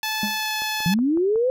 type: tone with pitch glide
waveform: 10% pulse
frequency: 868 to 861.5 Hz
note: A5 to A5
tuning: -24 to -37 cents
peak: -15 dBFS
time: 0.03-0.94 s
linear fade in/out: 2 ms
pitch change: -13 cents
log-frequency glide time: 0.32-0.53 s
type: tone with exponential decay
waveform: triangle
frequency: 207.7 Hz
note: G#3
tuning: in tune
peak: -18 dBFS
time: 0.23-0.4 s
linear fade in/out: 2 ms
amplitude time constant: 36 ms
type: click train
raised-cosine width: 1 ms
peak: -25 dBFS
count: 5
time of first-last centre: 0.62-1.358 s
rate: 5.42 Hz
type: linear sweep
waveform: sine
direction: up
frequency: 161.1 to 523.3 Hz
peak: -17 dBFS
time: 0.86-1.5 s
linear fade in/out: 0 ms
effects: none